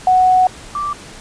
sine tone pair in turn, 740 / 1170.1 Hz, F#5 / D6, 0 / -7 cents, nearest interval minor sixth, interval 793 cents, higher second, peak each -8 / -18 dBFS, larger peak first, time 0.07-0.47 / 0.75-0.93 s, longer first, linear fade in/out 2 ms, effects pink hiss -36 dBFS RMS until 1.2 s + resampled to 22050 Hz

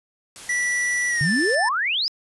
white noise, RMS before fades -39 dBFS, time 0.36-1.55 s, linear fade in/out 0 ms
square tone with pitch glide, 1958 to 1764.6 Hz, B6 to A6, -15 to +5 cents, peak -21 dBFS, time 0.49-1.69 s, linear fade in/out 5 ms, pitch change -180 cents, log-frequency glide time 1.09-1.3 s
sine exponential sweep, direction up, 135.1 to 5260 Hz, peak -20 dBFS, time 1.21-2.08 s, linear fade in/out 0 ms
effects resampled to 24000 Hz

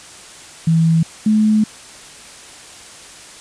sine tone pair in turn, 163.4 / 215 Hz, E3 / A3, -15 / -40 cents, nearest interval perfect fourth, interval 475 cents, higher second, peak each -10 dBFS, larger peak neither, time 0.67-1.03 / 1.26-1.64 s, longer second, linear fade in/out 5 ms, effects white hiss -38 dBFS RMS until 3.4 s + resampled to 22050 Hz

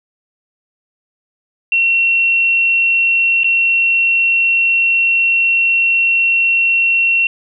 sine tone with dropouts, 2724 Hz, F7, 44 cents flat, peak -10 dBFS, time 1.72-7.27 s, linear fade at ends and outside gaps 2 ms, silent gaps 3.434-3.443 s, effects none

